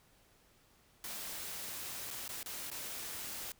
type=noise with dropouts; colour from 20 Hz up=white; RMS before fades=-43 dBFS; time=1.04-3.52 s; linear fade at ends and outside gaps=1 ms; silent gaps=2.106-2.11 / 2.279-2.291 / 2.43-2.46 / 2.702-2.715 s; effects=pink hiss -67 dBFS RMS until 3.59 s